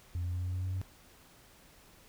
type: tone with pitch steps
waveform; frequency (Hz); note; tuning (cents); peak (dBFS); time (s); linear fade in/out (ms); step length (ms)
sine; 87.31 / 88.38 / 89.45 / 90.55 / 91.65 / 92.77 / 93.9; F2 / F2 / F2 / F#2 / F#2 / F#2 / F#2; 0 / +21 / +42 / -37 / -16 / +5 / +26; -30; 0.15-0.815; 0; 95
effects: tanh soft clip ceiling -30 dBFS + pink hiss -59 dBFS RMS until 2.08 s